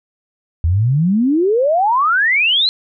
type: exponential sweep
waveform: sine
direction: up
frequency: 77.78 to 4186 Hz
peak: -11 dBFS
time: 0.64-2.69 s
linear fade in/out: 0 ms
effects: none